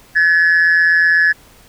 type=tone with amplitude modulation; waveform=sine; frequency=1708 Hz; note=G#6; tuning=48 cents sharp; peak=-4 dBFS; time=0.15-1.33 s; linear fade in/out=20 ms; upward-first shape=sine; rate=168 Hz; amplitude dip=75%; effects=tanh soft clip ceiling -5 dBFS + pink hiss -46 dBFS RMS until 1.68 s